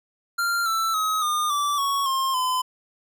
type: tone with pitch steps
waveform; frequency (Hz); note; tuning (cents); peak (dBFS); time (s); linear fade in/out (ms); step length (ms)
square; 1389 / 1328.6 / 1270.8 / 1215.5 / 1162.6 / 1112 / 1063.7 / 1017.4; F6 / E6 / D#6 / D#6 / D6 / C#6 / C6 / C6; -10 / +13 / +36 / -41 / -18 / +5 / +28 / -49; -22; 0.38-2.62; 10; 280
effects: none